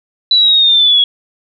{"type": "linear sweep", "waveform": "sine", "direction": "down", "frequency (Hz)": [3975, 3322], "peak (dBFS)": -6, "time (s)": [0.31, 1.04], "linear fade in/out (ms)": 2, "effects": []}